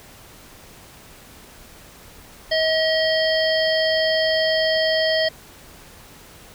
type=harmonic tone; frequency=637 Hz; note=D#5; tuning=41 cents sharp; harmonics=1 / 3 / 5 / 7 / 8; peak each=-19 / -24 / -26 / -27 / -28 dBFS; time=2.51-5.29 s; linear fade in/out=10 ms; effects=pink hiss -45 dBFS RMS until 6.54 s